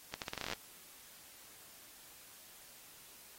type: accelerating click train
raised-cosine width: 0.2 ms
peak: -21 dBFS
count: 13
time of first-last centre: 0.14-0.533 s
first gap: 78 ms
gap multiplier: 0.82
effects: white hiss -57 dBFS RMS until 3.38 s + AAC 48 kbps